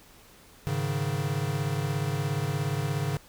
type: chord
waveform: square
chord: Ab suspended fourth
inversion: none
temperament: equal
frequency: 103.83 / 138.59 / 155.56 Hz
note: Ab2 / Db3 / Eb3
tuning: 0 / 0 / 0 cents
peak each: -34 / -30 / -33 dBFS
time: 0.67-3.17 s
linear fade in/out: 0 ms
effects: pink hiss -54 dBFS RMS until 3.28 s